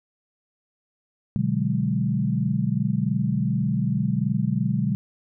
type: chord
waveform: sine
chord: G# half-diminished seventh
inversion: first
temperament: equal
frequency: 123.47 / 146.83 / 185 / 207.7 Hz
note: B2 / D3 / F#3 / G#3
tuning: 0 / 0 / 0 / 0 cents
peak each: -26 dBFS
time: 1.36-4.95 s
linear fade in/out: 0 ms
effects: none